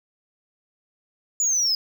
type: linear sweep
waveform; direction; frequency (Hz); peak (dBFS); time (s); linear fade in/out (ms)
sine; down; 7000 to 4987; -16; 1.4-1.75; 2
effects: tanh soft clip ceiling -18 dBFS + 9-bit